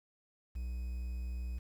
triangle tone, 61.3 Hz, B1, 12 cents flat, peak -34 dBFS, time 0.55-1.59 s, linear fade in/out 10 ms, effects 10-bit

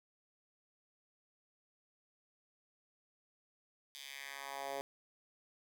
10% pulse tone with high-pass filter sweep, 138.59 Hz, C#3, in tune, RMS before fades -45 dBFS, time 3.95-4.81 s, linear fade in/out 0 ms, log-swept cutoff 3600 to 490 Hz, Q 1.7, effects none

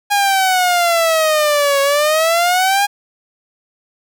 sawtooth exponential two-way sweep, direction down then up, 821 to 552 to 821 Hz, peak -8 dBFS, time 0.1-2.87 s, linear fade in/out 20 ms, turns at 1.81 s, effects none

